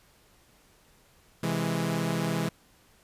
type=chord; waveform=sawtooth; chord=C augmented; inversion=none; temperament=equal; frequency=130.81 / 164.81 / 207.7 Hz; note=C3 / E3 / G#3; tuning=0 / 0 / 0 cents; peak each=-30 / -25 / -28 dBFS; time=1.43-2.49 s; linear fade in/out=5 ms; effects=pink hiss -61 dBFS RMS until 3.03 s + resampled to 32000 Hz